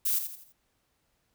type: noise with echo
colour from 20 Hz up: violet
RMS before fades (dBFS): -27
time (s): 0.05-0.19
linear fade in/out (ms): 10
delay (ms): 84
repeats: 4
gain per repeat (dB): -8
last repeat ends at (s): 0.526
effects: pink hiss -74 dBFS RMS until 1.34 s